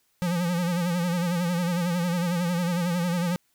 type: tone with vibrato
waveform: square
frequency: 174.61 Hz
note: F3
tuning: in tune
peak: -24 dBFS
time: 0.22-3.36 s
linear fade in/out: 0 ms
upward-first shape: sine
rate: 11 Hz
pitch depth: 71 cents each way
effects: white hiss -69 dBFS RMS until 3.54 s